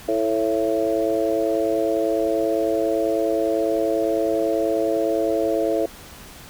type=harmonic tone with a mistuned harmonic; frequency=110 Hz; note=A2; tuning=in tune; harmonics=3 / 4 / 5 / 6; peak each=-24 / -24 / -24 / -24 dBFS; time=0.08-5.86 s; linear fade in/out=5 ms; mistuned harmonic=6; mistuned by=+21 cents; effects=pink hiss -42 dBFS RMS until 6.49 s